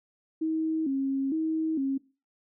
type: tone with vibrato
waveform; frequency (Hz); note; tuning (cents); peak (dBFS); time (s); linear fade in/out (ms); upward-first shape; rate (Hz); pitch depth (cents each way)
sine; 293.7; D4; 0; -25; 0.41-1.98; 10; square; 1.1; 140
effects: noise-tail reverb RT60 0.3 s tail -19 dB re dry